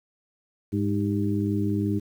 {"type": "harmonic tone with a mistuned harmonic", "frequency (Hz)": 102.7, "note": "G#2", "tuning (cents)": -19, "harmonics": [1, 2, 3, 4], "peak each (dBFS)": [-27, -27, -27, -33], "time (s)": [0.72, 2], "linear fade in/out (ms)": 20, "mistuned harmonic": 4, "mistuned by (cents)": -75, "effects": ["9-bit"]}